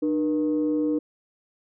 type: tone pair together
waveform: sine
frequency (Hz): 302.2 / 479.7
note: D4 / A#4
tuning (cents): +50 / +50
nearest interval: minor sixth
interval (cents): 800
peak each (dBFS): -21 / -27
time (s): 0.02-0.99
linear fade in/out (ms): 10
effects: tanh soft clip ceiling -15 dBFS